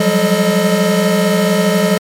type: tone cluster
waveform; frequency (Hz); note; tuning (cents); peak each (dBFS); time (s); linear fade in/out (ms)
square; 176.6 / 189 / 201 / 431.9 / 618; F3 / F#3 / G3 / A4 / D#5; +20 / +37 / +44 / -32 / -12; -18; 0-1.98; 5
effects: MP3 64 kbps